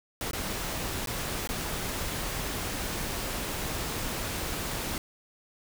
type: noise with dropouts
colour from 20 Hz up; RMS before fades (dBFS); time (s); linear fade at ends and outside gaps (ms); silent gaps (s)
pink; -33; 0.21-4.98; 1; 0.311-0.332 / 1.06-1.072 / 1.474-1.49
effects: none